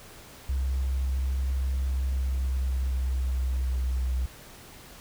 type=tone with pitch glide; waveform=sine; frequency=66 to 63.35 Hz; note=C2 to B1; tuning=+16 to +45 cents; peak=-23 dBFS; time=0.49-4.26 s; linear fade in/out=5 ms; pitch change=-71 cents; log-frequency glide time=1.8-4.05 s; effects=tanh soft clip ceiling -21 dBFS + pink hiss -48 dBFS RMS until 5 s

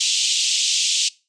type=band-pass noise; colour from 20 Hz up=pink; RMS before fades=-20 dBFS; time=0-1.09 s; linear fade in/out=10 ms; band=2800 to 7900 Hz; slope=48 dB/octave; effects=noise-tail reverb RT60 0.3 s tail -22 dB re dry + resampled to 22050 Hz

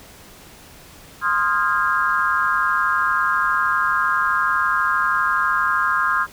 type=chord; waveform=sine; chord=F minor seventh; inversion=second; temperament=equal with one note detuned; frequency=1046.5 / 1244.5 / 1396.9 / 1629.9 Hz; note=C6 / Eb6 / F6 / Ab6; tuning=0 / 0 / 0 / -33 cents; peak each=-22 dBFS; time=1.21-6.27 s; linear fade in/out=50 ms; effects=pink hiss -44 dBFS RMS until 6.32 s

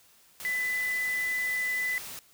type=tone in noise; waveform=sine; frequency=2000 Hz; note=B6; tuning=21 cents sharp; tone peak=-27 dBFS; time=0.45-1.98 s; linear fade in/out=0 ms; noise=white; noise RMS=-41 dBFS; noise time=0.4-2.19 s; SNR=+11 dB; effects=white hiss -60 dBFS RMS until 2.33 s

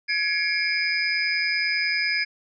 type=tone cluster; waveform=sine; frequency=1684 / 2166 / 2336 / 4988 Hz; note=G#6 / C#7 / D7 / D#8; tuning=+24 / -41 / -10 / +3 cents; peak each=-27 dBFS; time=0.08-2.25 s; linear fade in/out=20 ms; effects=none

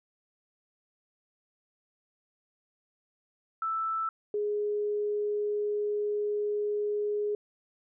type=tone pair in turn; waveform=sine; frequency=1321 / 416.1 Hz; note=E6 / G#4; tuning=+3 / +3 cents; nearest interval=octave + minor sixth; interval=2000 cents; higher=first; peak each=-28 / -27 dBFS; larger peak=second; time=3.62-4.09 / 4.34-7.35 s; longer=second; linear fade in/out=2 ms; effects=none

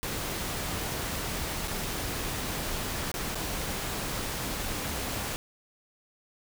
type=noise with dropouts; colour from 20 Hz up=pink; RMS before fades=-33 dBFS; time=0.03-5.36 s; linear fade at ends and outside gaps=0 ms; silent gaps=1.675-1.68 / 3.116-3.141 / 3.347-3.354 s; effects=none

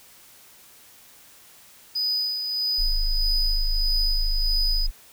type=tone with tremolo; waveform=triangle; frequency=4978 Hz; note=D#8; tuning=in tune; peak=-20 dBFS; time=1.95-4.87 s; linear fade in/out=10 ms; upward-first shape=sine; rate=1.6 Hz; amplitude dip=45%
type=tone; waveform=sine; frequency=25.96 Hz; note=G#0; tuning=in tune; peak=-20 dBFS; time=2.78-4.91 s; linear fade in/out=20 ms
effects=tanh soft clip ceiling -11 dBFS + white hiss -51 dBFS RMS until 5.12 s

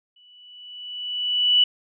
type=tone with exponential growth; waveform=sine; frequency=2960 Hz; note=F#7; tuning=in tune; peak=-12 dBFS; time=0.16-1.64 s; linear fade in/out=5 ms; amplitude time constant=320 ms; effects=none

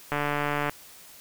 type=click train; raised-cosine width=0.5 ms; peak=-12 dBFS; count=85; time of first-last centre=0.12-0.695 s; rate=146 Hz; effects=white hiss -49 dBFS RMS until 1.2 s

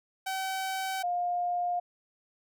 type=tone pair in turn; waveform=sawtooth / sine; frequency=764 / 707.6 Hz; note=G5 / F5; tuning=-45 / +23 cents; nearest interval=minor second; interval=132 cents; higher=first; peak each=-27 dBFS; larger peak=neither; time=0.26-1.03 / 1.03-1.8 s; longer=neither; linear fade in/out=10 ms; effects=none

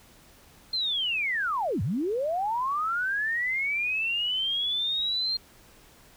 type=linear two-way sweep; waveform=sine; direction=down then up; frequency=4216 to 83.6 to 4216 Hz; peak=-25 dBFS; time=0.73-5.37 s; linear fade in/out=5 ms; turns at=1.82 s; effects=pink hiss -55 dBFS RMS until 6.16 s

